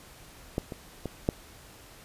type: clicks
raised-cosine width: 2 ms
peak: -14 / -23 / -19 / -10 dBFS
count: 4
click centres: 0.581 / 0.722 / 1.057 / 1.289 s
effects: pink hiss -51 dBFS RMS until 2.04 s + resampled to 32000 Hz